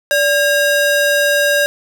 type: ring-modulated tone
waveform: square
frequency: 1100 Hz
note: C#6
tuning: 14 cents flat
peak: -9 dBFS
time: 0.11-1.66 s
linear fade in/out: 0 ms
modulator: 518 Hz
effects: none